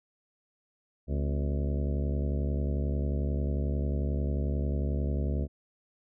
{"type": "harmonic tone with a mistuned harmonic", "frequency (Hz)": 71.2, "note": "C#2", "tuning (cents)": 47, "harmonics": [1, 2, 3, 4, 5, 6, 7, 8, 9], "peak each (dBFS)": [-28, -34, -38, -40, -42, -44, -45, -46, -47], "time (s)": [1.07, 5.48], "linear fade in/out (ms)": 50, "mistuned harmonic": 4, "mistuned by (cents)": -110, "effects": []}